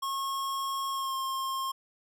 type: tone with pitch glide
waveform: square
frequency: 1088 to 1068.1 Hz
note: C#6 to C6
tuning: -33 to +35 cents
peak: -31 dBFS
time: 0.02-1.72 s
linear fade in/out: 10 ms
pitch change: -32 cents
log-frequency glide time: 0.91-1.15 s
effects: none